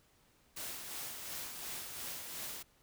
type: noise with tremolo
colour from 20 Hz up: white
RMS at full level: -42 dBFS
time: 0.56-2.63 s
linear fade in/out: 10 ms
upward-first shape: sine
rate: 2.8 Hz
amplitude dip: 40%
effects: pink hiss -69 dBFS RMS until 2.82 s